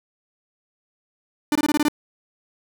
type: tone bursts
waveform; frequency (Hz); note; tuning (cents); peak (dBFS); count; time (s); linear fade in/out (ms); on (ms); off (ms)
45% pulse; 297.4; D4; +22; -17; 7; 1.52-1.884; 2; 34; 21
effects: none